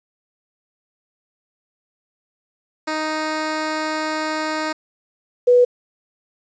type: tone pair in turn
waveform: 10% pulse / sine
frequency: 311.1 / 491.4 Hz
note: D#4 / B4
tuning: 0 / -9 cents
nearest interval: minor sixth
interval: 791 cents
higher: second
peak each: -13 / -9 dBFS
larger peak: second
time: 2.87-4.73 / 5.47-5.65 s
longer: first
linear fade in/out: 10 ms
effects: resampled to 16000 Hz + 8-bit